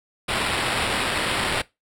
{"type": "noise with sample-and-hold", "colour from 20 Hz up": "white", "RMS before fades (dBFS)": -24, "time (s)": [0.28, 1.62], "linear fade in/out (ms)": 10, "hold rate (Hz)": 6300, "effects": ["noise-tail reverb RT60 0.2 s tail -20 dB re dry", "low-pass 11000 Hz 12 dB/octave"]}